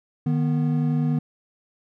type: tone pair together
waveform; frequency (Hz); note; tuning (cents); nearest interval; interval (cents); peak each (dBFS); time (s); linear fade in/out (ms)
triangle; 153.1 / 244.1; D#3 / B3; -28 / -20; minor sixth; 808; -19 / -22; 0.26-1.19; 5
effects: none